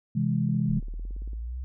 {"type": "chord", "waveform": "sine", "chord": "C augmented", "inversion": "none", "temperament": "equal", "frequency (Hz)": [130.81, 164.81, 207.7], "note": ["C3", "E3", "G#3"], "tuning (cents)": [0, 0, 0], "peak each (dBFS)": [-27, -27, -27], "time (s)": [0.15, 0.8], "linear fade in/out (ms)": 10}
{"type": "click train", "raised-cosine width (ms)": 3, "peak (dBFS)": -36, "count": 16, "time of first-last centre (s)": [0.49, 1.333], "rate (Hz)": 17.8}
{"type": "linear sweep", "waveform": "sine", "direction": "up", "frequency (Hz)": [30.51, 65.41], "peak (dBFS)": -31, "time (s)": [0.69, 1.64], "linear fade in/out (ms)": 0}
{"effects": []}